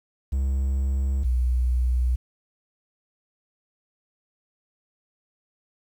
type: tone pair in turn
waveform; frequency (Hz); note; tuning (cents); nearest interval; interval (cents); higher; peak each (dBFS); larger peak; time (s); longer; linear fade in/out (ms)
triangle / sine; 67.1 / 61.82; C2 / B1; +44 / +2; minor second; 142; first; -19; neither; 0.32-1.24 / 1.24-2.16; neither; 10
effects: 9-bit